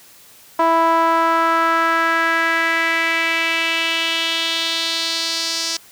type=tone with band-pass filter sweep; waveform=sawtooth; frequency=329.6 Hz; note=E4; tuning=in tune; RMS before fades=-18 dBFS; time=0.59-5.77 s; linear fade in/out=5 ms; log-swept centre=920 to 5300 Hz; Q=2.9; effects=white hiss -46 dBFS RMS until 5.91 s + high-pass 60 Hz 12 dB/octave